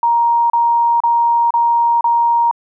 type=tone bursts; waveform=sine; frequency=938 Hz; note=A#5; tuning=11 cents sharp; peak=-10 dBFS; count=5; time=0.03-2.512 s; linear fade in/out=2 ms; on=470 ms; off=33 ms; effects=none